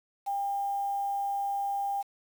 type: tone with quantisation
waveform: sine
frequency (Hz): 800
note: G5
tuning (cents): +35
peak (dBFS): -28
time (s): 0.26-2.03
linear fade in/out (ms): 20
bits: 8
effects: none